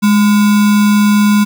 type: tone with sample-and-hold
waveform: sine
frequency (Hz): 207.7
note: G#3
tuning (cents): 0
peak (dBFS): -6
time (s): 0.02-1.45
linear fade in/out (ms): 20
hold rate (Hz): 1225
effects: none